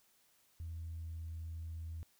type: tone with pitch glide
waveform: sine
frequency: 82.5 to 81.69 Hz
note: E2 to E2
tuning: +2 to -15 cents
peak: -40 dBFS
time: 0.6-2.03 s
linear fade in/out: 0 ms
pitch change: -17 cents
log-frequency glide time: 0.75-1.2 s
effects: tanh soft clip ceiling -37 dBFS + white hiss -71 dBFS RMS until 2.19 s